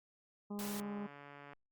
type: harmonic tone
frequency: 204.9 Hz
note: G#3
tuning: 23 cents flat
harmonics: 1 / 2 / 3 / 4 / 5 / 6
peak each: -40 / -48 / -56 / -54 / -56 / -61 dBFS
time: 0.5-1.07 s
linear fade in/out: 10 ms
type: noise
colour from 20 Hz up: white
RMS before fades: -46 dBFS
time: 0.59-0.8 s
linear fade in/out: 0 ms
type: click train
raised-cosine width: 0.5 ms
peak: -38 dBFS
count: 133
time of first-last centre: 0.61-1.533 s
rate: 143 Hz
effects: Opus 48 kbps